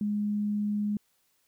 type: tone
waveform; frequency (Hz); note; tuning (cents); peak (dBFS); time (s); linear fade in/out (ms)
sine; 207.7; G#3; 0; -26; 0.01-0.97; 2
effects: white hiss -71 dBFS RMS until 1.47 s